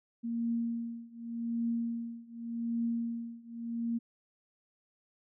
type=tone with tremolo; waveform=sine; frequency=232.7 Hz; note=A#3; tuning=3 cents flat; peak=-28 dBFS; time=0.23-3.99 s; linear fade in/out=20 ms; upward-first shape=triangle; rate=0.86 Hz; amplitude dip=95%; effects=none